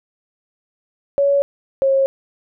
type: tone pair in turn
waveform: sine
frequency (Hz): 562 / 540.7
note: C#5 / C#5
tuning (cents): +24 / -43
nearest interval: minor second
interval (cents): 67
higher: first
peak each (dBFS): -12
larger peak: neither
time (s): 1.18-1.42 / 1.82-2.06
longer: neither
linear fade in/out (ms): 0
effects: none